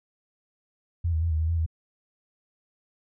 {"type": "tone with pitch steps", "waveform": "sine", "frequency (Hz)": [85.1, 79.7, 83.9, 78.4, 80.1, 83.8, 80.7], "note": ["F2", "D#2", "E2", "D#2", "E2", "E2", "E2"], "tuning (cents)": [-44, 42, 31, 14, -49, 29, -36], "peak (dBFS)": -22, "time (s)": [1.04, 1.663], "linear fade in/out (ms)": 10, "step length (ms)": 89, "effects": []}